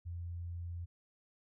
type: tone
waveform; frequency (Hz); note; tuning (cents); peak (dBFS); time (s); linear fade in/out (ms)
sine; 86.2; F2; -22; -39; 0.05-0.86; 20
effects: none